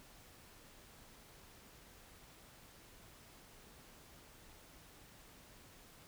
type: silence
effects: pink hiss -60 dBFS RMS until 6.07 s